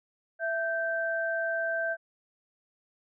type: tone pair together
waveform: sine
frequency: 662 / 1560.9 Hz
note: E5 / G6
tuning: +7 / -8 cents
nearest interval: octave + minor third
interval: 1485 cents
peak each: -30 / -30 dBFS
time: 0.39-1.97 s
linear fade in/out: 50 ms
effects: none